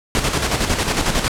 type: noise with tremolo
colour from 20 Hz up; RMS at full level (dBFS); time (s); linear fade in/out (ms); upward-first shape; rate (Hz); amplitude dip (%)
pink; -17; 0.15-1.28; 0; square; 11; 50
effects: low-pass 9000 Hz 12 dB/octave